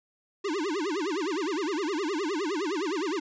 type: tone with vibrato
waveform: square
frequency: 349.2 Hz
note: F4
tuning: in tune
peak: -28 dBFS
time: 0.44-3.2 s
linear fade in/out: 10 ms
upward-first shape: sine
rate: 9.7 Hz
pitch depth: 300 cents each way
effects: resampled to 16000 Hz